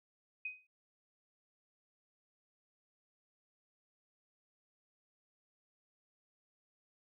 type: tone with exponential decay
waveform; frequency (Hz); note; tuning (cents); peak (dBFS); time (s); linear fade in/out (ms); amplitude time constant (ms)
sine; 2508; D#7; +13; -35; 0.45-0.67; 5; 46
effects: none